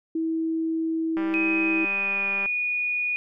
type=tone; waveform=sine; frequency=324 Hz; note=E4; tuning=30 cents flat; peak=-23 dBFS; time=0.15-1.85 s; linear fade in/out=5 ms
type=click train; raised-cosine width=0.5 ms; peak=-21 dBFS; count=255; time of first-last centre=1.17-2.459 s; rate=197 Hz
type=tone with pitch glide; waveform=sine; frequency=2518 to 2458 Hz; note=D#7 to D#7; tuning=+20 to -22 cents; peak=-23 dBFS; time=1.34-3.16 s; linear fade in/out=0 ms; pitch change=-42 cents; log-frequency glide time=1.59-2.29 s
effects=none